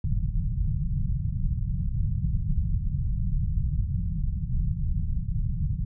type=low-pass noise; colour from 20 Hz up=pink; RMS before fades=-26 dBFS; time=0.04-5.85 s; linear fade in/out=2 ms; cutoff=170 Hz; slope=48 dB/octave; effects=none